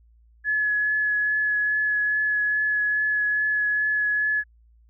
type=tone with vibrato; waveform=sine; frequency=1700 Hz; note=G#6; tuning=40 cents sharp; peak=-20 dBFS; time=0.44-4.44 s; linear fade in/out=50 ms; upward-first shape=triangle; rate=2.4 Hz; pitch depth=14 cents each way; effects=added 57 Hz sine -53 dBFS peak until 4.89 s